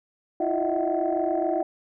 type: tone cluster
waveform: sine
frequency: 323.4 / 350.8 / 621 / 665 / 753 Hz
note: E4 / F4 / D#5 / E5 / F#5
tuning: -33 / +8 / -3 / +15 / +30 cents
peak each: -28 dBFS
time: 0.4-1.63 s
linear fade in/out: 5 ms
effects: tanh soft clip ceiling -14 dBFS